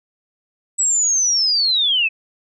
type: linear sweep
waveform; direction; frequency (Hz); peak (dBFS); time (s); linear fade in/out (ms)
sine; down; 7902 to 2517; -14; 0.78-2.09; 20
effects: none